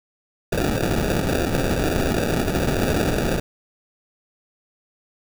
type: noise with sample-and-hold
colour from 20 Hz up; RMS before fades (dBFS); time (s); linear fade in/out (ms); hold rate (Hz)
white; -21; 0.52-3.4; 5; 1050
effects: none